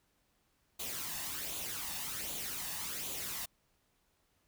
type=noise with flanger; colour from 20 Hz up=white; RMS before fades=-40 dBFS; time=0.79-3.46 s; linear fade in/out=10 ms; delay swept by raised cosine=0.28 to 1.12 ms; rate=1.3 Hz; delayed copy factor=+0.55; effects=pink hiss -75 dBFS RMS until 4.47 s